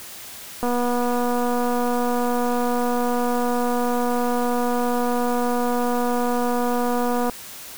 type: click train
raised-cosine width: 1 ms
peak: -11 dBFS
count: 1621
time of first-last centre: 0.63-7.297 s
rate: 243 Hz
effects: white hiss -38 dBFS RMS until 7.77 s